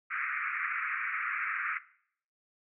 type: band-pass noise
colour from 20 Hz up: pink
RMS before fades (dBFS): -34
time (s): 0.1-1.79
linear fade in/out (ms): 20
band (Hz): 1200 to 2400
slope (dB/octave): 96
effects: noise-tail reverb RT60 0.6 s tail -18 dB re dry